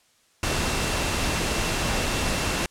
sine tone in noise, 2700 Hz, E7, 41 cents sharp, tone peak -36 dBFS, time 0.43-2.66 s, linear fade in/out 2 ms, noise pink, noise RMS -25 dBFS, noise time 0.43-2.66 s, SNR -14 dB, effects white hiss -62 dBFS RMS until 2.7 s + low-pass 9000 Hz 12 dB/octave

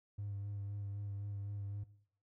triangle tone with vibrato, 101 Hz, G#2, 48 cents flat, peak -36 dBFS, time 0.18-1.84 s, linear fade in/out 10 ms, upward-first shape sine, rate 3.9 Hz, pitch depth 22 cents each way, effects noise-tail reverb RT60 0.6 s tail -19 dB re dry + tanh soft clip ceiling -35 dBFS

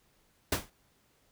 pink noise with exponential decay, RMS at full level -24 dBFS, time 0.52-0.7 s, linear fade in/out 5 ms, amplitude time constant 37 ms, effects pink hiss -69 dBFS RMS until 1.31 s

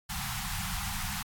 pink band-stop noise, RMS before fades -35 dBFS, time 0.09-1.23 s, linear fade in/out 10 ms, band 210 to 730 Hz, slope 96 dB/octave, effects AAC 64 kbps

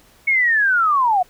sine linear sweep, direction down, 2217 to 698.5 Hz, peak -13 dBFS, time 0.27-1.23 s, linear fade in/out 10 ms, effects pink hiss -52 dBFS RMS until 1.29 s

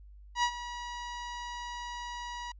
sawtooth tone with ADSR envelope, 965 Hz, B5, 40 cents flat, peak -20 dBFS, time 0.35-2.52 s, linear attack 83 ms, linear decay 71 ms, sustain -14 dB, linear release 6 ms, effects added 50 Hz sine -49 dBFS peak until 2.59 s + resampled to 16000 Hz

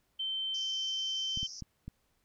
sine tone, 3100 Hz, G7, 20 cents flat, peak -32 dBFS, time 0.19-1.47 s, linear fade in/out 10 ms
pink band-pass noise, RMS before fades -46 dBFS, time 0.54-1.61 s, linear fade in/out 5 ms, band 5100 to 6000 Hz, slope 96 dB/octave
clicks, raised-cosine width 5 ms, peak -29 dBFS, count 4, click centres 1.374 / 1.43 / 1.623 / 1.88 s
effects pink hiss -75 dBFS RMS until 2.24 s

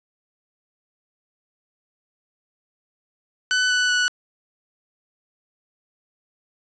sawtooth tone with pitch steps, 1500 / 1488.8 / 1477.6 Hz, F#6 / F#6 / F#6, +23 / +10 / -3 cents, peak -14 dBFS, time 3.51-4.08 s, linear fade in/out 0 ms, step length 190 ms, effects resampled to 16000 Hz + 9-bit

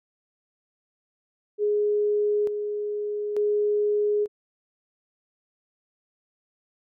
sine tone with tremolo, 416.5 Hz, G#4, 5 cents sharp, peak -20 dBFS, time 1.58-4.28 s, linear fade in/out 50 ms, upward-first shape square, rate 0.56 Hz, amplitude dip 50%, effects none

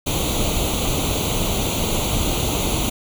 pink noise with comb filter, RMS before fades -21 dBFS, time 0.06-2.9 s, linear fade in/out 10 ms, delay 0.29 ms, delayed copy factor +0.85, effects none

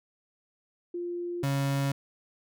sine / 35% pulse tone pair in turn, 349.2 / 138.58 Hz, F4 / C#3, 0 / 0 cents, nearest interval octave + major third, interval 1600 cents, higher first, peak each -31 / -24 dBFS, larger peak second, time 0.94-1.43 / 1.43-1.92 s, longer neither, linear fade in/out 5 ms, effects none

